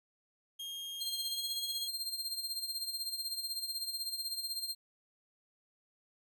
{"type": "tone with pitch glide", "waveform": "40% pulse", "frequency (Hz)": [3234, 3281], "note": ["G#7", "G#7"], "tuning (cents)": [-47, -22], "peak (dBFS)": -39, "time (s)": [0.59, 1.88], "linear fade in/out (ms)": 10, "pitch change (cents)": 25, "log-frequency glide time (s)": [1.31, 1.43]}
{"type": "tone with tremolo", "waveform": "sawtooth", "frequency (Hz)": 4186, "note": "C8", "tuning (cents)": 0, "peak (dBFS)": -31, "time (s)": [1, 4.75], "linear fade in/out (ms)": 20, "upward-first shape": "sine", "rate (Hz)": 16, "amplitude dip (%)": 65}
{"effects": []}